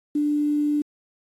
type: tone with quantisation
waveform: sine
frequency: 295.2 Hz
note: D4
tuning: 9 cents sharp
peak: -19 dBFS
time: 0.15-0.82 s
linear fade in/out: 5 ms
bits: 8
effects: AAC 32 kbps